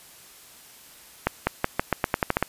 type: accelerating click train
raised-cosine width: 0.5 ms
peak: -5 dBFS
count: 11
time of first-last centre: 1.27-2.426 s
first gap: 200 ms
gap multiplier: 0.87
effects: white hiss -49 dBFS RMS until 2.48 s + resampled to 32000 Hz